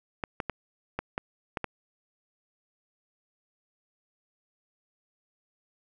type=clicks; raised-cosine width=0.5 ms; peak=-15 dBFS; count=7; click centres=0.238 / 0.402 / 0.497 / 0.99 / 1.179 / 1.572 / 1.643 s; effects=none